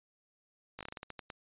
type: slowing click train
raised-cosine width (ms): 0.3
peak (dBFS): -26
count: 11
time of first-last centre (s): 0.79-1.302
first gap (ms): 17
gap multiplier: 1.23
effects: resampled to 8000 Hz